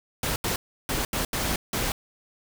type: noise bursts at uneven times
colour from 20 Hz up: pink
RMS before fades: -27 dBFS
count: 6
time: 0.23-0.36 / 0.44-0.56 / 0.89-1.05 / 1.13-1.25 / 1.33-1.56 / 1.73-1.92 s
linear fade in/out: 2 ms
effects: none